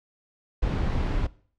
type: noise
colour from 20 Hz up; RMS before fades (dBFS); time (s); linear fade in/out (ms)
brown; -25; 0.62-1.27; 10
effects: noise-tail reverb RT60 0.5 s tail -21 dB re dry + low-pass 4000 Hz 12 dB/octave